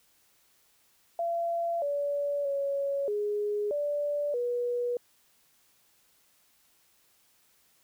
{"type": "tone with pitch steps", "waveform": "sine", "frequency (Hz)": [680, 573, 558, 415.2, 583, 484.9], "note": ["F5", "D5", "C#5", "G#4", "D5", "B4"], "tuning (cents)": [-46, -43, 11, 0, -13, -32], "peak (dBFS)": -27, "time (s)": [1.19, 4.97], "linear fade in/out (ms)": 2, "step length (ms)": 630, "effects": ["white hiss -66 dBFS RMS until 7.83 s"]}